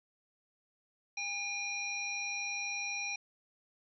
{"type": "harmonic tone", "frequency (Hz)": 808, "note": "G#5", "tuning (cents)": -48, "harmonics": [1, 3, 5, 7], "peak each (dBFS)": [-47, -36, -46, -42], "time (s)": [1.17, 3.16], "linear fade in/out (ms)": 5, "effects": []}